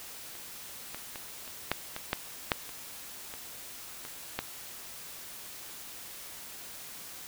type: clicks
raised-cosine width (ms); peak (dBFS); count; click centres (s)
0.3; -30 / -23 / -23 / -29 / -10 / -20 / -11 / -8 / -29 / -25 / -27 / -14; 12; 0.353 / 0.946 / 1.158 / 1.478 / 1.716 / 1.964 / 2.131 / 2.518 / 2.692 / 3.339 / 4.051 / 4.39
effects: white hiss -45 dBFS RMS until 7.27 s